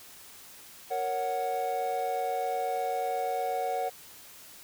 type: chord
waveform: triangle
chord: F# major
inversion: first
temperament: equal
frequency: 466.2 / 554.4 / 740 Hz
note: A#4 / C#5 / F#5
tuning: 0 / 0 / 0 cents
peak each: -33 / -33 / -28 dBFS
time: 0.9-3.9 s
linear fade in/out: 20 ms
effects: white hiss -50 dBFS RMS until 4.63 s

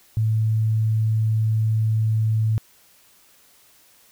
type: tone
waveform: sine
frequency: 110 Hz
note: A2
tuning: in tune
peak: -17 dBFS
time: 0.17-2.58 s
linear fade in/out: 0 ms
effects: white hiss -55 dBFS RMS until 4.11 s

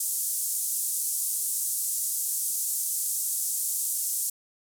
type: band-pass noise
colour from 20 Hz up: pink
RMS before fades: -29 dBFS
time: 0-4.3 s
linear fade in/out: 5 ms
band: 7700 to 13000 Hz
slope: 24 dB/octave
effects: none

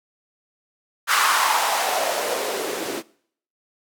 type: noise with band-pass filter sweep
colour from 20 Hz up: blue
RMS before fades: -22 dBFS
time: 1.07-3.03 s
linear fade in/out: 50 ms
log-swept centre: 1300 to 310 Hz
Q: 3.5
effects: noise-tail reverb RT60 0.6 s tail -22 dB re dry

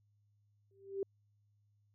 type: tone with exponential growth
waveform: sine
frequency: 392 Hz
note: G4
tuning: in tune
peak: -31 dBFS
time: 0.71-1.03 s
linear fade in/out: 2 ms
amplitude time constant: 69 ms
effects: added 103 Hz sine -70 dBFS peak until 1.94 s

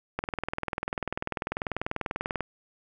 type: click train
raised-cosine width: 0.5 ms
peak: -14 dBFS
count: 46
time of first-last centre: 0.19-2.407 s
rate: 20.3 Hz
effects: none

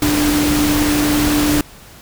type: tone in noise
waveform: sine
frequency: 296.3 Hz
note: D4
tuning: 15 cents sharp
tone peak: -14 dBFS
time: 0.02-1.61 s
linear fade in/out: 2 ms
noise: pink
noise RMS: -19 dBFS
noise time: 0.02-1.61 s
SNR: +2 dB
effects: pink hiss -41 dBFS RMS until 2.01 s

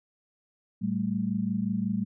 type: tone cluster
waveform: sine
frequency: 113.6 / 193.7 / 219.2 Hz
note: A#2 / G3 / A3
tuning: -44 / -20 / -6 cents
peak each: -36 / -28 / -30 dBFS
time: 0.81-2.05 s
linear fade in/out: 20 ms
effects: none

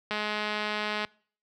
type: click train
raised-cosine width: 0.3 ms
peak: -15 dBFS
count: 199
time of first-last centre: 0.11-1.048 s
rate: 211 Hz
effects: noise-tail reverb RT60 0.5 s tail -25 dB re dry + high-pass 80 Hz 12 dB/octave

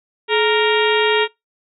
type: harmonic tone with a mistuned harmonic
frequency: 466.2 Hz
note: A#4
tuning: in tune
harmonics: 1 / 2 / 3 / 4 / 5 / 6 / 7 / 8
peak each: -16 / -21 / -25 / -23 / -25 / -24 / -25 / -27 dBFS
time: 0.28-1.28 s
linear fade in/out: 50 ms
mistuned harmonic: 1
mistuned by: -150 cents
effects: noise-tail reverb RT60 0.2 s tail -24 dB re dry

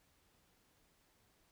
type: silence
effects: pink hiss -73 dBFS RMS until 1.51 s

